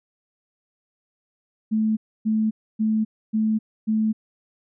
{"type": "tone bursts", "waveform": "sine", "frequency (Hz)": 218, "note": "A3", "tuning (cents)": -16, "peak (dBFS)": -18, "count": 5, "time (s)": [1.71, 4.13], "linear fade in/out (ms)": 20, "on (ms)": 260, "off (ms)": 280, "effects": []}